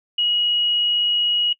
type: tone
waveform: sine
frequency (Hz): 2901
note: F#7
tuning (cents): -35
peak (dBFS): -17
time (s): 0.18-1.53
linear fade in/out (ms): 5
effects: noise-tail reverb RT60 0.1 s tail -21 dB re dry